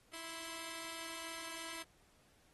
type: tone pair together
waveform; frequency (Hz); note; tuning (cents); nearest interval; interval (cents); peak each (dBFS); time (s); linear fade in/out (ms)
5% pulse; 329 / 1049.3; E4 / C6; -3 / +5; octave + minor sixth; 2008; -34 / -38; 0.13-1.83; 10
effects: pink hiss -70 dBFS RMS until 2.53 s + AAC 32 kbps